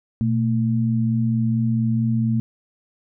sine tone pair together, 120 / 224.4 Hz, B2 / A3, -49 / +34 cents, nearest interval major seventh, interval 1083 cents, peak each -20 dBFS, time 0.21-2.4 s, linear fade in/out 0 ms, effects none

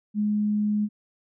sine tone, 209.5 Hz, G#3, 15 cents sharp, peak -21 dBFS, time 0.14-0.89 s, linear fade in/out 50 ms, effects none

